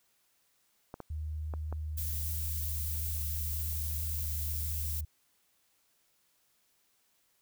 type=clicks; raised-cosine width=1 ms; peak=-27 dBFS; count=4; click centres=0.941 / 1.003 / 1.538 / 1.726 s
type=tone with pitch glide; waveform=sine; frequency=77.1 to 76.39 Hz; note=D#2 to D#2; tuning=-15 to -31 cents; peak=-34 dBFS; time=1.1-5.05 s; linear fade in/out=5 ms; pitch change=-16 cents; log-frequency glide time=3.07-4.07 s
type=noise; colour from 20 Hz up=violet; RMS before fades=-38 dBFS; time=1.97-5.01 s; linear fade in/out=10 ms
effects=white hiss -72 dBFS RMS until 7.41 s